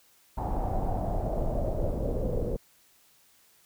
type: noise with low-pass filter sweep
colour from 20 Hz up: brown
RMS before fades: -29 dBFS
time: 0.37-2.57 s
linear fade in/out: 10 ms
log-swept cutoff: 840 to 490 Hz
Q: 5
effects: white hiss -62 dBFS RMS until 3.65 s